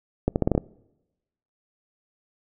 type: accelerating click train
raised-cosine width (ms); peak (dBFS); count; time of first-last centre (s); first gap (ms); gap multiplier
2; -7; 7; 0.28-0.578; 79; 0.81
effects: noise-tail reverb RT60 1.0 s tail -25 dB re dry